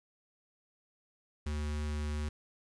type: tone with notch filter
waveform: square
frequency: 74.8 Hz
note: D2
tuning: 32 cents sharp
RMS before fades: -35 dBFS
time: 1.46-2.29 s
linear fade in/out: 5 ms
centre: 640 Hz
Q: 1.4
effects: resampled to 22050 Hz + 10-bit